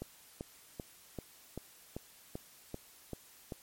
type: click train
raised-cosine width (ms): 2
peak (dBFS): -26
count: 10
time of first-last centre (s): 0.02-3.522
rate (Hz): 2.57
effects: white hiss -59 dBFS RMS until 3.62 s + MP3 64 kbps